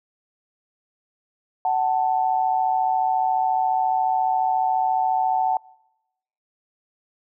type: tone pair together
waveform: sine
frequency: 749 / 883.3 Hz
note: F#5 / A5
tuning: +21 / +6 cents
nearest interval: minor third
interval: 285 cents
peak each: -20 / -23 dBFS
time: 1.65-5.57 s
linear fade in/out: 2 ms
effects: noise-tail reverb RT60 0.9 s tail -25 dB re dry